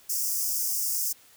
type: high-pass noise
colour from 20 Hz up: white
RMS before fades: -28 dBFS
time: 0.09-1.13 s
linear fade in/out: 10 ms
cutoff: 5000 Hz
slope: 96 dB/octave
effects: white hiss -56 dBFS RMS until 1.36 s